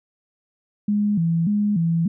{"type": "tone with vibrato", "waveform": "sine", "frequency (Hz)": 185.6, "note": "F#3", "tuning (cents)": 6, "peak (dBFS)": -17, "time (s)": [0.88, 2.08], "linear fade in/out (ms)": 5, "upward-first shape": "square", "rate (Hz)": 1.7, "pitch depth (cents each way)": 190, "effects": []}